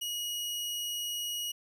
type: tone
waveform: sawtooth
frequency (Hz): 2900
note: F#7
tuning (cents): -35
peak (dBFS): -30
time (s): 0.01-1.52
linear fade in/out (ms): 10
effects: none